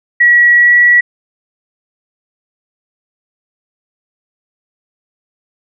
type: tone with pitch glide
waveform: sine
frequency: 1924 to 1936.3 Hz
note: B6 to B6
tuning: -46 to -35 cents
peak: -4 dBFS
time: 0.2-1.01 s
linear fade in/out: 10 ms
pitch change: +11 cents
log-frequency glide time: 0.55-0.75 s
effects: none